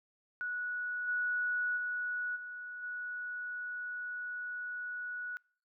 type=tone with level steps; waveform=sine; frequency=1468 Hz; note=F#6; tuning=14 cents flat; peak=-34 / -30 / -33 / -41 / -37 dBFS; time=0.41-5.37 s; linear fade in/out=0 ms; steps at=1.07 / 1.76 / 2.35 / 2.82 s; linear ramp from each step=20 ms; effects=noise-tail reverb RT60 0.5 s tail -26 dB re dry